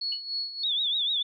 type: tone with tremolo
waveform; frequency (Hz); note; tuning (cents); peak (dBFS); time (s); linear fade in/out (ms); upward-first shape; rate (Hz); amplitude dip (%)
sine; 4368; C#8; -26; -27; 0.01-0.64; 5; sine; 3.4; 70
type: tone with exponential decay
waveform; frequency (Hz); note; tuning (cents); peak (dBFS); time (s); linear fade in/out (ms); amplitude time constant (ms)
sine; 2960; F#7; 0; -29; 0.12-0.22; 5; 20
type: tone with vibrato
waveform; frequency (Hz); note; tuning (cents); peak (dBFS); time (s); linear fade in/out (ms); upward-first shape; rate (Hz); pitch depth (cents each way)
sine; 3585; A7; +32; -24; 0.63-1.23; 10; triangle; 6.7; 140
effects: none